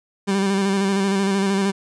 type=tone with vibrato; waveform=30% pulse; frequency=196 Hz; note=G3; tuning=in tune; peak=-15 dBFS; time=0.27-1.72 s; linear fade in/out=20 ms; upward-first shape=square; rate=13 Hz; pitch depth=29 cents each way; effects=resampled to 22050 Hz